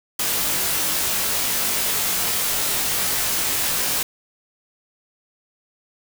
white noise with comb filter, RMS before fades -22 dBFS, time 0.19-4.03 s, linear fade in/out 5 ms, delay 20 ms, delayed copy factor -0.9, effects none

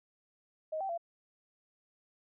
sine tone with pitch steps, 627 / 775 / 680 Hz, D#5 / G5 / F5, +13 / -20 / -46 cents, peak -33 dBFS, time 0.72-0.978 s, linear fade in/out 10 ms, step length 86 ms, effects none

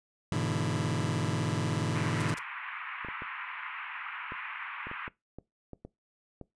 sawtooth chord, E dominant seventh, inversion first, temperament just, 103.01 / 123.61 / 148.33 / 164.81 Hz, G#2 / B2 / D3 / E3, -14 / +2 / +18 / 0 cents, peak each -30 dBFS, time 0.32-2.34 s, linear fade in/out 0 ms
pink band-pass noise, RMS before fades -40 dBFS, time 1.94-5.09 s, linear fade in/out 20 ms, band 980 to 2600 Hz, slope 48 dB/octave
white noise bursts, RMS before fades -40 dBFS, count 3, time 2.2-2.39 s, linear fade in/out 5 ms, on 22 ms, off 62 ms
clicks, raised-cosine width 2 ms, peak -29 dBFS, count 11, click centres 3.048 / 3.086 / 3.221 / 4.321 / 4.87 / 4.914 / 5.079 / 5.386 / 5.733 / 5.85 / 6.413 s
effects noise-tail reverb RT60 0.2 s tail -21 dB re dry + resampled to 22050 Hz

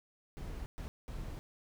brown noise bursts at uneven times, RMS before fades -42 dBFS, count 3, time 0.37-0.66 / 0.78-0.88 / 1.08-1.39 s, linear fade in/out 0 ms, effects none

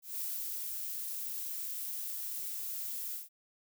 violet noise with ADSR envelope, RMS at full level -37 dBFS, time 0.02-3.29 s, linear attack 170 ms, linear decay 420 ms, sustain -2 dB, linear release 150 ms, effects none

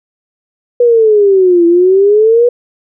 sine exponential two-way sweep, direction down then up, 490 to 336.6 to 490 Hz, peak -4 dBFS, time 0.8-2.49 s, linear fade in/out 5 ms, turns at 1.66 s, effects none

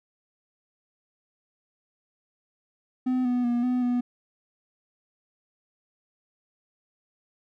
triangle tone with pitch steps, 254.4 / 246.7 / 239.9 / 249.8 / 245 Hz, C4 / B3 / A#3 / B3 / B3, -48 / -2 / +50 / +20 / -14 cents, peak -20 dBFS, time 3.06-4.01 s, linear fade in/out 10 ms, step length 190 ms, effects none

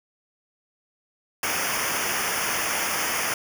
pink noise with comb filter, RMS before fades -26 dBFS, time 1.43-3.34 s, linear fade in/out 2 ms, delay 0.25 ms, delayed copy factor -1, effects none

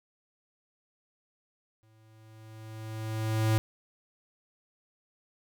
square tone with exponential growth, 110 Hz, A2, in tune, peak -22 dBFS, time 1.83-3.58 s, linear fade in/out 0 ms, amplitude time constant 380 ms, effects none

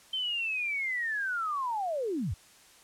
sine linear sweep, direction down, 3119 to 63.2 Hz, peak -29 dBFS, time 0.13-2.34 s, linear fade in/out 5 ms, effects white hiss -57 dBFS RMS until 2.83 s + low-pass 10000 Hz 12 dB/octave

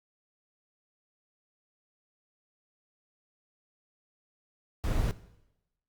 brown noise, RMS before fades -28 dBFS, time 4.84-5.11 s, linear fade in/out 0 ms, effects noise-tail reverb RT60 0.9 s tail -17 dB re dry + Opus 48 kbps

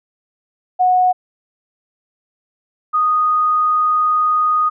sine tone pair in turn, 733 / 1239.9 Hz, F#5 / D#6, -16 / -6 cents, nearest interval major sixth, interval 910 cents, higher second, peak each -10 / -12 dBFS, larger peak first, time 0.79-1.13 / 2.93-4.7 s, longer second, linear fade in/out 20 ms, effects none

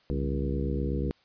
harmonic tone with a mistuned harmonic, 68.4 Hz, C#2, 23 cents flat, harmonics 1 / 2 / 3 / 4 / 5 / 6 / 7, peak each -30 / -33 / -35 / -36 / -37 / -38 / -38 dBFS, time 0.1-1.11 s, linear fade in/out 0 ms, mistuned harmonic 2, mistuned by +120 cents, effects white hiss -64 dBFS RMS until 1.24 s + resampled to 11025 Hz

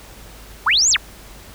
sine linear two-way sweep, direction up then down, 784 to 7710 to 784 Hz, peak -12 dBFS, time 0.66-0.97 s, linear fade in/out 10 ms, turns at 0.9 s, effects added 50 Hz sine -42 dBFS peak until 1.54 s + pink hiss -42 dBFS RMS until 1.54 s

